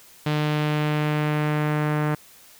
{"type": "tone with low-pass filter sweep", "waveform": "sawtooth", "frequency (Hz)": 150.8, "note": "D3", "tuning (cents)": 46, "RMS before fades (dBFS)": -23, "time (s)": [0.26, 2.15], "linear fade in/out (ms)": 5, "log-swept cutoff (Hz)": [3600, 1700], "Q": 1.4, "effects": ["white hiss -50 dBFS RMS until 2.59 s"]}